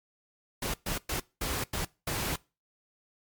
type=noise bursts at uneven times; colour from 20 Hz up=pink; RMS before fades=-32 dBFS; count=6; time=0.62-0.74 / 0.86-0.98 / 1.09-1.2 / 1.41-1.64 / 1.73-1.85 / 2.07-2.36 s; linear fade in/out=5 ms; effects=noise-tail reverb RT60 0.3 s tail -23 dB re dry + MP3 96 kbps